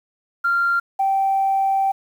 sine tone pair in turn, 1387 / 778.4 Hz, F6 / G5, -12 / -12 cents, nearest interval minor seventh, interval 1000 cents, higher first, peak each -15 dBFS, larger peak neither, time 0.44-0.8 / 0.99-1.92 s, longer second, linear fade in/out 10 ms, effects tanh soft clip ceiling -11 dBFS + 8-bit

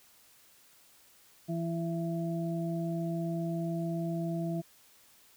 harmonic tone, 167.1 Hz, E3, 24 cents sharp, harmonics 1 / 2 / 4, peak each -32 / -37 / -39 dBFS, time 1.48-4.62 s, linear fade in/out 20 ms, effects white hiss -61 dBFS RMS until 5.36 s

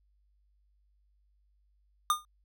square tone with exponential decay, 1215 Hz, D#6, 42 cents flat, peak -21 dBFS, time 2.1-2.25 s, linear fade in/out 1 ms, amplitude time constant 31 ms, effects added 50 Hz sine -66 dBFS peak until 2.44 s

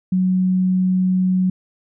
sine tone, 185 Hz, F#3, in tune, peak -14 dBFS, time 0.12-1.5 s, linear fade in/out 5 ms, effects none

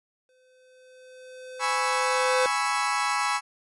square tone with exponential growth, 511 Hz, C5, 41 cents flat, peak -22 dBFS, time 0.29-2.46 s, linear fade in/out 1 ms, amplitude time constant 470 ms
30% pulse chord, C# minor seventh, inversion second, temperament equal, 830.6 / 987.8 / 1108.7 / 1318.5 Hz, G#5 / B5 / C#6 / E6, 0 / 0 / 0 / 0 cents, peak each -27 dBFS, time 1.59-3.41 s, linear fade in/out 50 ms
effects resampled to 24000 Hz

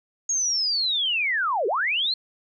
sine linear two-way sweep, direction down then up, 6645 to 362.2 to 4281 Hz, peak -21 dBFS, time 0.29-2.14 s, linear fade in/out 5 ms, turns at 1.67 s, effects none

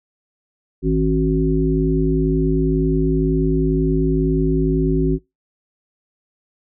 harmonic tone with a mistuned harmonic, 53.1 Hz, G#1, 39 cents sharp, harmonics 1 / 3 / 5 / 7, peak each -20 / -20 / -20 / -20 dBFS, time 0.82-5.19 s, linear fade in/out 50 ms, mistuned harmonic 5, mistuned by +27 cents, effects noise-tail reverb RT60 0.2 s tail -23 dB re dry

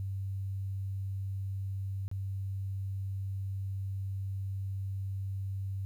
sine tone with dropouts, 97 Hz, G2, 18 cents flat, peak -33 dBFS, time 0-5.85 s, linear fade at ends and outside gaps 0 ms, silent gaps 2.08-2.114 s, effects 11-bit

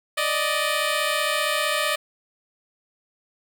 10% pulse tone pair together, 586.9 / 622.3 Hz, D5 / D#5, -1 / 0 cents, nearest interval minor second, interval 101 cents, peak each -16 dBFS, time 0.17-1.96 s, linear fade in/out 10 ms, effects none

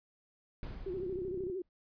brown noise with exponential decay, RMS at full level -39 dBFS, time 0.63-1.69 s, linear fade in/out 1 ms, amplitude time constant 230 ms
sine tone with vibrato, 370 Hz, F#4, in tune, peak -35 dBFS, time 0.86-1.62 s, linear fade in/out 5 ms, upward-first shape sine, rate 13 Hz, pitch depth 96 cents each way
click train, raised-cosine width 3 ms, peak -34 dBFS, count 19, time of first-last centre 0.94-1.499 s, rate 32.2 Hz
effects resampled to 11025 Hz

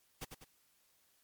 pink noise with echo, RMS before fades -43 dBFS, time 0.21-0.25 s, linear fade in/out 10 ms, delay 98 ms, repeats 2, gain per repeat -6 dB, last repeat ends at 0.446 s, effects white hiss -72 dBFS RMS until 1.23 s + MP3 96 kbps

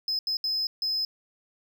triangle tone bursts at uneven times, 5100 Hz, D#8, 42 cents sharp, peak -24 dBFS, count 4, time 0.08-0.19 / 0.27-0.37 / 0.44-0.67 / 0.82-1.05 s, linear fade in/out 2 ms, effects none

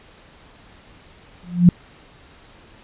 sine tone with exponential growth, 175.9 Hz, F3, 13 cents sharp, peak -3 dBFS, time 1.43-1.69 s, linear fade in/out 2 ms, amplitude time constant 55 ms, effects pink hiss -48 dBFS RMS until 2.83 s + resampled to 8000 Hz

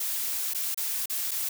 blue noise with dropouts, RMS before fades -30 dBFS, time 0-1.49 s, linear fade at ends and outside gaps 5 ms, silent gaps 0.537-0.546 / 0.745-0.774 / 1.059-1.097 / 1.31-1.314 s, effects none

